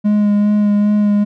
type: tone with vibrato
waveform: triangle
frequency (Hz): 207.3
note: G#3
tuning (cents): -3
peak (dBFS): -8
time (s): 0.04-1.25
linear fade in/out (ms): 20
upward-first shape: sine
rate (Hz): 2.5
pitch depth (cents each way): 16
effects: none